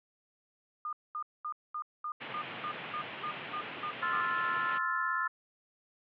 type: tone bursts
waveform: sine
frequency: 1216 Hz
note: D#6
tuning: 40 cents flat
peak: -34 dBFS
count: 12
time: 0.85-4.206 s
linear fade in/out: 2 ms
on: 78 ms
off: 220 ms
type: band-pass noise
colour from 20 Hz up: white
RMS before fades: -43 dBFS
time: 2.2-4.79 s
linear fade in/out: 20 ms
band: 110 to 3100 Hz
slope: 48 dB/octave
type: chord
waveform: sine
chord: F major seventh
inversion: second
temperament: equal with one note detuned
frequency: 1046.5 / 1318.5 / 1396.9 / 1747.8 Hz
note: C6 / E6 / F6 / A6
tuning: 0 / 0 / 0 / -12 cents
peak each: -35 dBFS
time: 4.02-5.28 s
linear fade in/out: 10 ms
effects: none